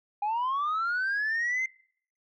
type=linear sweep; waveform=sine; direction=up; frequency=807 to 2093 Hz; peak=-24 dBFS; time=0.22-1.66 s; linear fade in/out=5 ms; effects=noise-tail reverb RT60 0.6 s tail -26 dB re dry + tanh soft clip ceiling -24 dBFS